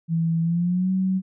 sine tone with pitch glide, 164.81 to 188.23 Hz, E3 to F#3, 0 to +30 cents, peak -19 dBFS, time 0.08-1.22 s, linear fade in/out 50 ms, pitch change +230 cents, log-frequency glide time 0.42-0.91 s, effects none

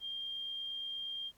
sine tone with amplitude modulation, 3200 Hz, G7, 35 cents sharp, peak -36 dBFS, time 0-1.32 s, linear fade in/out 50 ms, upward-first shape sine, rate 68.5 Hz, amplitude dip 30%, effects pink hiss -68 dBFS RMS until 1.37 s + MP3 96 kbps

